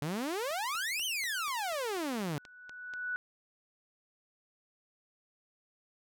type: exponential two-way sweep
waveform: sawtooth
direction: up then down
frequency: 138.59 to 3172 to 138.59 Hz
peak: -29 dBFS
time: 0.02-2.38 s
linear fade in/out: 0 ms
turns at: 1.05 s
type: click train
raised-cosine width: 0.2 ms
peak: -31 dBFS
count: 11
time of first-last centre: 0.51-2.937 s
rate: 4.12 Hz
type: tone with exponential growth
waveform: sine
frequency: 1480 Hz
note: F#6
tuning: in tune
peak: -31 dBFS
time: 1.96-3.16 s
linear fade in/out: 0 ms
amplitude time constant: 260 ms
effects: none